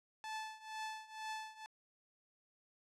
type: tone with tremolo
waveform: sawtooth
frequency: 872 Hz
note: A5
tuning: 16 cents flat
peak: -36 dBFS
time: 0.24-1.66 s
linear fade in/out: 0 ms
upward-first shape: triangle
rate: 2.1 Hz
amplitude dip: 90%
effects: low-pass 7000 Hz 12 dB/octave